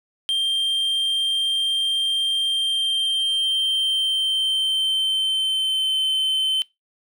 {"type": "tone with pitch glide", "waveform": "triangle", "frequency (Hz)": [3174, 3078], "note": ["G7", "G7"], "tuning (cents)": [21, -32], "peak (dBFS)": -17, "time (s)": [0.29, 6.62], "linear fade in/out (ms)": 0, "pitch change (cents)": -53, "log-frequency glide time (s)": [2.46, 5.98], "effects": ["noise-tail reverb RT60 0.2 s tail -22 dB re dry"]}